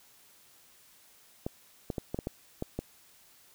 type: clicks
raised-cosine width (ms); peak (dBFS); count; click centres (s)
2; -19; 8; 1.465 / 1.902 / 1.982 / 2.145 / 2.189 / 2.271 / 2.624 / 2.79
effects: white hiss -60 dBFS RMS until 3.54 s